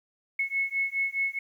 sine beating tone pair, 2190 / 2194.8 Hz, C#7 / C#7, -22 / -18 cents, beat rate 4.8 Hz, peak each -29 dBFS, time 0.39-1.39 s, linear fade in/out 5 ms, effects 10-bit

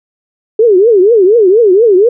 sine tone with vibrato, 415.3 Hz, G#4, in tune, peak -3 dBFS, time 0.59-2.09 s, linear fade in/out 5 ms, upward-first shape triangle, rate 4.2 Hz, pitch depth 290 cents each way, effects none

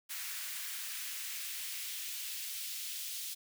white noise with high-pass filter sweep, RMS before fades -41 dBFS, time 0.09-3.35 s, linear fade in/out 20 ms, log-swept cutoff 1600 to 3300 Hz, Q 1.2, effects none

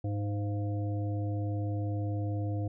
harmonic tone with a mistuned harmonic, 103.1 Hz, G#2, 12 cents flat, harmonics 1 / 3 / 5 / 7, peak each -30 / -38 / -43 / -45 dBFS, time 0.04-2.68 s, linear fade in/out 5 ms, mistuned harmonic 7, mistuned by -54 cents, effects none

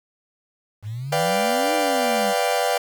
sine exponential two-way sweep, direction up then down, 100.1 to 313.7 to 193.7 Hz, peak -27 dBFS, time 0.82-2.34 s, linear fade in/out 50 ms, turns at 1.74 s
40% pulse chord, G dominant seventh, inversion first, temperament equal, 493.9 / 587.3 / 698.5 / 784 Hz, B4 / D5 / F5 / G5, 0 / 0 / 0 / 0 cents, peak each -24 dBFS, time 1.12-2.78 s, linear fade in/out 5 ms
effects 8-bit

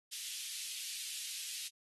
pink high-pass noise, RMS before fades -43 dBFS, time 0.11-1.69 s, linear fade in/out 20 ms, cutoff 2800 Hz, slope 24 dB/octave, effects AAC 32 kbps

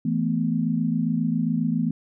sine chord, E suspended fourth, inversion none, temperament just, 164.81 / 219.8 / 247.2 Hz, E3 / A3 / B3, 0 / -2 / +2 cents, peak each -25 dBFS, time 0.05-1.91 s, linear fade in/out 5 ms, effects none

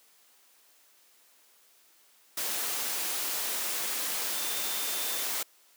sine tone in noise, 3581 Hz, A7, 30 cents sharp, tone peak -41 dBFS, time 4.36-5.23 s, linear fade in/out 5 ms, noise white, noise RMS -32 dBFS, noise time 2.37-5.43 s, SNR -12 dB, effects white hiss -62 dBFS RMS until 5.76 s + high-pass 300 Hz 12 dB/octave

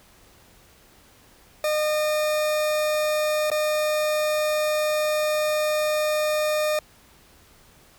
40% pulse tone with dropouts, 609 Hz, D#5, 37 cents flat, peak -20 dBFS, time 1.64-6.79 s, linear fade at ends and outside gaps 2 ms, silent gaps 3.502-3.515 s, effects pink hiss -54 dBFS RMS until 7.98 s

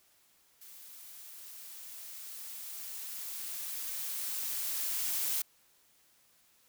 blue noise with level ramp, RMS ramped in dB -52 to -32 dBFS, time 0.61-5.42 s, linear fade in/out 5 ms, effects white hiss -67 dBFS RMS until 6.68 s

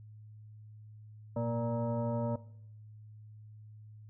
sine tone with frequency modulation, 233.1 Hz, A#3, in tune, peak -30 dBFS, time 1.36-2.36 s, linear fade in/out 5 ms, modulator 352 Hz, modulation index 1.5, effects noise-tail reverb RT60 0.7 s tail -18 dB re dry + added 107 Hz sine -49 dBFS peak until 4.09 s

